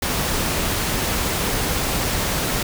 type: noise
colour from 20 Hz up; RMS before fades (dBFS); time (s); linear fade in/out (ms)
pink; -22; 0.02-2.63; 5
effects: none